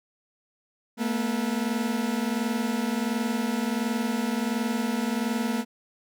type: tone pair together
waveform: 40% pulse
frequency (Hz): 220 / 241.4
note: A3 / B3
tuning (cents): 0 / -39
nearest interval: major second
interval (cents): 161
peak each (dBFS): -27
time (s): 0.97-5.65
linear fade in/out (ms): 50
effects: none